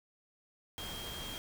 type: tone in noise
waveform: sine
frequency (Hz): 3225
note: G7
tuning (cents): +48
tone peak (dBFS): -44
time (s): 0.78-1.38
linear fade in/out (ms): 0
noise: pink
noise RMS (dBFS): -44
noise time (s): 0.78-1.38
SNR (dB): -3
effects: none